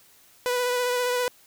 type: tone with vibrato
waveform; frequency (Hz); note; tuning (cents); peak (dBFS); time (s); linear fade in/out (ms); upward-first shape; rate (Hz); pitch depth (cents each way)
sawtooth; 493.9; B4; 0; -19; 0.46-1.28; 0; triangle; 15; 23
effects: white hiss -56 dBFS RMS until 1.46 s